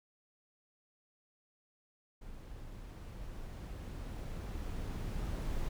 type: noise with level ramp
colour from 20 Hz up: brown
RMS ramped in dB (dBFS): -49 to -36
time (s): 2.21-5.69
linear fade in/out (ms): 10
effects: none